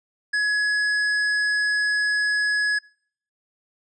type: tone with hard clipping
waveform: sine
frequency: 1685 Hz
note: G#6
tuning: 25 cents sharp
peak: -21 dBFS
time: 0.33-2.79 s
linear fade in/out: 10 ms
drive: 8 dB
effects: noise-tail reverb RT60 0.6 s tail -26 dB re dry + resampled to 22050 Hz